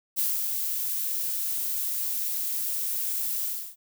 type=noise with ADSR envelope; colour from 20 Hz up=violet; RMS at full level=-25 dBFS; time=0.16-3.76 s; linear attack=30 ms; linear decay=220 ms; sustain=-4 dB; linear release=310 ms; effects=none